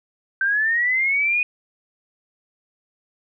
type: linear sweep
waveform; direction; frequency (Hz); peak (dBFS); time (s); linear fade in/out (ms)
sine; up; 1549 to 2489; -17; 0.41-1.43; 2
effects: none